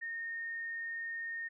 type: tone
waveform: sine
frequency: 1839 Hz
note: A#6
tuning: 24 cents flat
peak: -37 dBFS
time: 0.01-1.49 s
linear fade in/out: 20 ms
effects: none